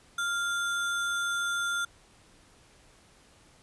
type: tone with sample-and-hold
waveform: sine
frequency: 1396.9 Hz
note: F6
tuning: in tune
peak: -27 dBFS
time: 0.18-1.85 s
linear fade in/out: 5 ms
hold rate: 4900 Hz
effects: pink hiss -59 dBFS RMS until 3.62 s + resampled to 24000 Hz